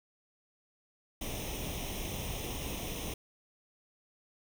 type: noise with comb filter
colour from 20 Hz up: pink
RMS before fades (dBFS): -38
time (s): 1.21-3.14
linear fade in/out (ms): 5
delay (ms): 0.33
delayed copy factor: +0.75
effects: none